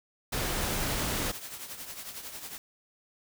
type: noise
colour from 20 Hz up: pink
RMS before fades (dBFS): -31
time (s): 0.32-1.32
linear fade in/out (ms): 10
type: noise with tremolo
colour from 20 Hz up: white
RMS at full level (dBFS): -39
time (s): 0.61-2.58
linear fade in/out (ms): 0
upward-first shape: triangle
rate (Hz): 11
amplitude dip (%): 65
effects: none